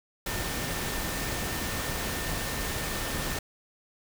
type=tone in noise; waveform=sine; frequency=1800 Hz; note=A6; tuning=39 cents sharp; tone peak=-41 dBFS; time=0.26-3.39 s; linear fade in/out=5 ms; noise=pink; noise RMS=-32 dBFS; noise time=0.26-3.39 s; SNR=-12 dB; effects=none